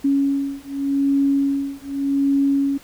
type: beating tone pair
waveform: sine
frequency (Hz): 277.2 / 278.05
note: C#4 / C#4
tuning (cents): 0 / +5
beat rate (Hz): 0.85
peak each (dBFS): -20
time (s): 0.04-2.78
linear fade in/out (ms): 10
effects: pink hiss -47 dBFS RMS until 2.83 s